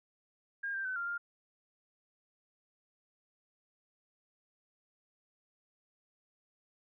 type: tone with pitch steps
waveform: sine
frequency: 1616 / 1578 / 1516 / 1392 / 1403 Hz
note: G#6 / G6 / F#6 / F6 / F6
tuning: -48 / +11 / +42 / -6 / +8 cents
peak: -34 dBFS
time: 0.63-1.18 s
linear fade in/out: 10 ms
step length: 110 ms
effects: none